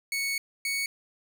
sawtooth tone pair in turn, 2217 / 2225 Hz, C#7 / C#7, 0 / +6 cents, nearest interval unison, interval 6 cents, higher second, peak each -24 dBFS, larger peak neither, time 0.12-0.38 / 0.65-0.86 s, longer first, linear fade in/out 2 ms, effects none

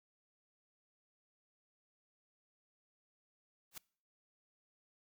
white noise with exponential growth, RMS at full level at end -41 dBFS, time 3.71-3.78 s, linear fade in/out 5 ms, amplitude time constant 15 ms, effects noise-tail reverb RT60 0.5 s tail -24 dB re dry

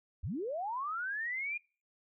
sine linear sweep, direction up, 53.5 to 2446 Hz, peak -34 dBFS, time 0.23-1.58 s, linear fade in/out 10 ms, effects noise-tail reverb RT60 0.4 s tail -26 dB re dry

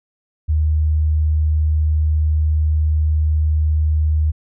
sine tone, 77.1 Hz, D#2, 15 cents flat, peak -13 dBFS, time 0.48-4.32 s, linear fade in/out 20 ms, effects none

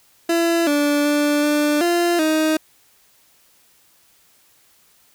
30% pulse tone with pitch steps, 336.3 / 290.9 / 293.3 / 296.1 / 345.7 / 312.9 Hz, E4 / D4 / D4 / D4 / F4 / D#4, +35 / -16 / -2 / +14 / -18 / +10 cents, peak -13 dBFS, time 0.29-2.57 s, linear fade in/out 5 ms, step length 380 ms, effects white hiss -56 dBFS RMS until 5.14 s

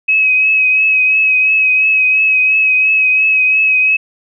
sine tone with vibrato, 2550 Hz, D#7, 42 cents sharp, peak -8 dBFS, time 0.08-3.97 s, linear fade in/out 10 ms, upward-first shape triangle, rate 2.9 Hz, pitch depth 33 cents each way, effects none

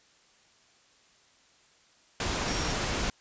sine tone in noise, 5588 Hz, F8, in tune, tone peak -39 dBFS, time 2.48-2.72 s, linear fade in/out 2 ms, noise pink, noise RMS -30 dBFS, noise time 2.2-3.1 s, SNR -12 dB, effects white hiss -62 dBFS RMS until 3.2 s + resampled to 16000 Hz

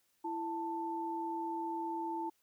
sine tone pair together, 333.2 / 885 Hz, E4 / A5, +19 / +10 cents, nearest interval octave + perfect fourth, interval 1691 cents, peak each -39 / -37 dBFS, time 0.24-2.3 s, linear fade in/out 10 ms, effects white hiss -75 dBFS RMS until 2.42 s

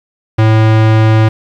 square tone, 110 Hz, A2, in tune, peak -6 dBFS, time 0.38-1.29 s, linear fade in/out 10 ms, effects low-pass 3000 Hz 12 dB/octave + 7-bit

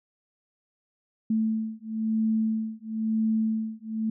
sine beating tone pair, 220 / 221 Hz, A3 / A3, 0 / +8 cents, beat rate 1 Hz, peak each -27 dBFS, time 1.3-4.1 s, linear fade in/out 5 ms, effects none

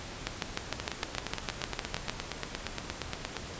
two click trains, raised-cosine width 0.2 ms, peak -15 / -12 dBFS, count 23 / 13, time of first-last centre 0.8-3.367 / 0.27-2.096 s, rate 8.57 / 6.57 Hz, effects pink hiss -42 dBFS RMS until 3.59 s + resampled to 16000 Hz

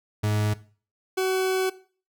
40% pulse tone pair in turn, 105.6 / 376.3 Hz, G#2 / F#4, +29 / +29 cents, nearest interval octave + minor seventh, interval 2200 cents, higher second, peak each -21 dBFS, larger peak neither, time 0.23-0.54 / 1.17-1.7 s, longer second, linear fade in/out 10 ms, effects noise-tail reverb RT60 0.4 s tail -17 dB re dry

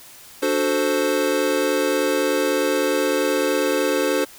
square chord, D dominant seventh, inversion none, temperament equal, 293.7 / 370 / 440 / 523.3 Hz, D4 / F#4 / A4 / C5, 0 / 0 / 0 / 0 cents, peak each -25 / -26 / -25 / -23 dBFS, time 0.42-4.25 s, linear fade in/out 10 ms, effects white hiss -44 dBFS RMS until 4.38 s

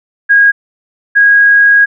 sine tone pair in turn, 1638 / 1644.1 Hz, G#6 / G#6, -24 / -18 cents, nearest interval unison, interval 6 cents, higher second, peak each -3 dBFS, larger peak neither, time 0.29-0.52 / 1.15-1.86 s, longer second, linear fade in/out 20 ms, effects none

